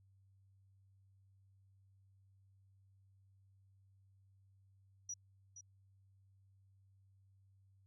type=tone with echo; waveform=sine; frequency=5830 Hz; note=F#8; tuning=26 cents flat; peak=-40 dBFS; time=5.09-5.14 s; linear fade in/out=5 ms; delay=470 ms; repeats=1; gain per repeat=-11 dB; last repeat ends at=5.61 s; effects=tanh soft clip ceiling -37 dBFS + added 97 Hz sine -66 dBFS peak until 7.86 s